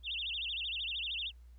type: tone with vibrato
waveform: sine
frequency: 3133 Hz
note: G7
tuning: 2 cents flat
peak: -35 dBFS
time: 0.03-1.32 s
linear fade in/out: 50 ms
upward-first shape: sine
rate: 13 Hz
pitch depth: 290 cents each way
effects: added 60 Hz sine -52 dBFS peak until 1.58 s + pink hiss -75 dBFS RMS until 1.58 s